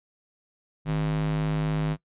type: tone with high-pass filter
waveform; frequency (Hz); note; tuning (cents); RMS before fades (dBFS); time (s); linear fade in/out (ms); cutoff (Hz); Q
square; 51.91; G#1; 0; -26; 0.85-1.97; 50; 120; 9.9
effects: noise-tail reverb RT60 0.1 s tail -20 dB re dry + resampled to 8000 Hz